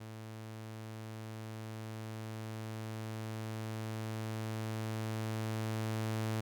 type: tone with level ramp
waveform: sawtooth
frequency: 110 Hz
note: A2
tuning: in tune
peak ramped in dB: -41 to -29 dBFS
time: 0-6.41 s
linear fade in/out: 10 ms
effects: none